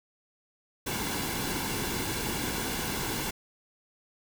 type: noise with comb filter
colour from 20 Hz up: pink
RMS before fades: -32 dBFS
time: 0.86-3.31 s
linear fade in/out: 10 ms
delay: 1.6 ms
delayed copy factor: -0.55
effects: none